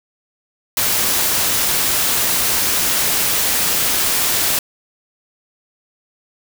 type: noise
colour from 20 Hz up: white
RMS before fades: -17 dBFS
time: 0.77-4.59 s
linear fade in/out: 2 ms
effects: none